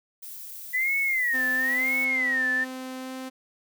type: noise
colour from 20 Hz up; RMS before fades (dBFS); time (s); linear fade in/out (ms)
violet; -40; 0.22-2.05; 10
type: tone with vibrato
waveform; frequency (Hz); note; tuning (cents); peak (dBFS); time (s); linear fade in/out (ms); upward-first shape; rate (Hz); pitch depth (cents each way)
sine; 1965; B6; -9; -22; 0.73-2.65; 20; sine; 0.98; 200
type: tone with pitch glide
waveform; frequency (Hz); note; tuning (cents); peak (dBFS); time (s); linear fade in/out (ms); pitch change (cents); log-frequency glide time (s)
sawtooth; 258.6 to 260.2; C4 to C4; -20 to -9; -30; 1.33-3.3; 20; +11; 2.98-3.13
effects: none